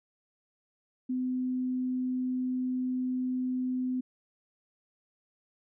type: tone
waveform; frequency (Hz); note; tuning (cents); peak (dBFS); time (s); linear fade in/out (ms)
sine; 254.3; C4; -49; -28; 1.09-4.01; 10
effects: none